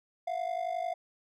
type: ring-modulated tone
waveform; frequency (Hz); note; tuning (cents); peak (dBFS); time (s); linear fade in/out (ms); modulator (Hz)
triangle; 698.5; F5; 0; -26; 0.27-0.94; 5; 25.6
effects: none